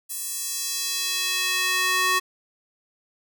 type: tone with high-pass filter sweep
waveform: square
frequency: 370 Hz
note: F#4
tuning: in tune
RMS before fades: -25 dBFS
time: 0.09-2.2 s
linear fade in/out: 20 ms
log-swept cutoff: 10000 to 1200 Hz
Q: 1.1
effects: none